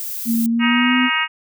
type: noise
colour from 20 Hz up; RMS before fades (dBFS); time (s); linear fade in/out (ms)
violet; -27; 0-0.46; 0
type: tone with pitch glide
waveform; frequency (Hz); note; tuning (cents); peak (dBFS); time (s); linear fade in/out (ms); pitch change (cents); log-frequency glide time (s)
sine; 230 to 252.3; A#3 to B3; -23 to +37; -15; 0.25-1.1; 50; +160; 0.5-0.96
type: harmonic tone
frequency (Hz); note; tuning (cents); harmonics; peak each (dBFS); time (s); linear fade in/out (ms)
315.4; D#4; +24; 3 / 4 / 5 / 6 / 7 / 8 / 9; -26 / -24 / -26 / -22 / -23 / -26 / -23; 0.59-1.28; 50
effects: none